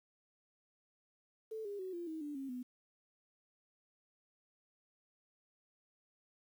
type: tone with pitch steps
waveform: sine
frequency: 439.7 / 405.5 / 374 / 345 / 318.2 / 293.5 / 270.7 / 249.6 Hz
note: A4 / G#4 / F#4 / F4 / D#4 / D4 / C#4 / B3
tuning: -1 / -41 / +19 / -21 / +39 / -1 / -41 / +19 cents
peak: -40 dBFS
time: 1.51-2.63 s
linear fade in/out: 10 ms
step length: 140 ms
effects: 11-bit